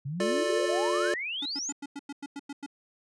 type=exponential sweep; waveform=sine; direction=up; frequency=130.8 to 7310 Hz; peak=-31 dBFS; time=0.05-1.72 s; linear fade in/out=10 ms
type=chord; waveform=square; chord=D minor; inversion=first; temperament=equal with one note detuned; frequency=354.5 / 440 / 587.3 Hz; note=F4 / A4 / D5; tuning=+26 / 0 / 0 cents; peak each=-30 / -33 / -30 dBFS; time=0.2-1.14 s; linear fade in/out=2 ms
type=tone bursts; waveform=square; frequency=283.4 Hz; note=C#4; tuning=38 cents sharp; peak=-36 dBFS; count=10; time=1.42-2.663 s; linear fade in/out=5 ms; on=37 ms; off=97 ms
effects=resampled to 22050 Hz